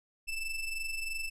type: ring-modulated tone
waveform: square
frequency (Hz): 1318.5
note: E6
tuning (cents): 0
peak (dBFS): -31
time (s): 0.27-1.3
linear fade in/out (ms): 20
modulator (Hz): 1330
effects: resampled to 32000 Hz